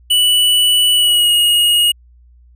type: tone with pitch glide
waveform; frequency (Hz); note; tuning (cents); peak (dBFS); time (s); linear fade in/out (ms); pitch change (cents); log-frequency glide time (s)
square; 2960 to 2877; F#7 to F#7; 0 to -49; -10; 0.1-1.92; 10; -49; 0.94-1.33
effects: added 60 Hz sine -43 dBFS peak until 2.55 s